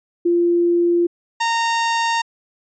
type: tone pair in turn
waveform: sine / sawtooth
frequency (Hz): 345.5 / 922.4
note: F4 / A#5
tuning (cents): -19 / -19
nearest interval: octave + perfect fourth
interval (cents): 1700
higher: second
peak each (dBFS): -13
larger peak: neither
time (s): 0.25-1.07 / 1.4-2.22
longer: neither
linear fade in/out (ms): 10
effects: resampled to 16000 Hz